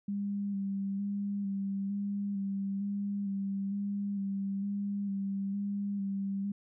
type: tone with vibrato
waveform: sine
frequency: 199 Hz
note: G3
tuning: 26 cents sharp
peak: -31 dBFS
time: 0.08-6.52 s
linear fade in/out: 5 ms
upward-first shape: square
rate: 1.1 Hz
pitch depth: 21 cents each way
effects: none